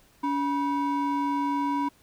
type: ring-modulated tone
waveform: triangle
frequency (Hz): 628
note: D#5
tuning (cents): +16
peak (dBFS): -19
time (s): 0.23-1.89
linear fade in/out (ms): 10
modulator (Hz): 344
effects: pink hiss -60 dBFS RMS until 2.02 s